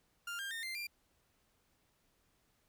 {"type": "tone with pitch steps", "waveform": "30% pulse", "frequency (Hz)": [1400, 1598.9, 1826.1, 2086, 2382], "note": ["F6", "G6", "A#6", "C7", "D7"], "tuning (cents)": [4, 34, -36, -6, 24], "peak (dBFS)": -37, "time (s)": [0.27, 0.87], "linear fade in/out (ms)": 5, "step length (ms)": 120, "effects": ["pink hiss -75 dBFS RMS until 2.68 s"]}